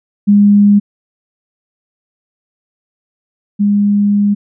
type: tone pair in turn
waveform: sine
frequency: 204.1 / 204.1 Hz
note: G#3 / G#3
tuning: -30 / -30 cents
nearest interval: unison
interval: 0 cents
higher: neither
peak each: -4 / -8 dBFS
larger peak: first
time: 0.27-0.8 / 3.59-4.35 s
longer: second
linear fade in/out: 20 ms
effects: none